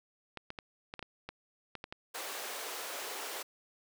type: clicks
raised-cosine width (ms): 0.3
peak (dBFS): -25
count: 10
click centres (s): 0.373 / 0.504 / 0.588 / 0.939 / 0.993 / 1.027 / 1.29 / 1.753 / 1.841 / 1.925
type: high-pass noise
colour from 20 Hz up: pink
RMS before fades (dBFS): -41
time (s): 2.14-3.43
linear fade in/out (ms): 10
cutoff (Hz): 410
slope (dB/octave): 24
effects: none